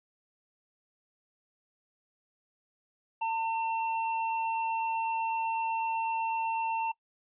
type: tone with tanh clipping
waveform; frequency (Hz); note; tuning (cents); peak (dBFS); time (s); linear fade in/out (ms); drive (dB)
sine; 902; A5; +43; -30; 3.21-6.92; 10; 13
effects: noise-tail reverb RT60 0.1 s tail -23 dB re dry + resampled to 8000 Hz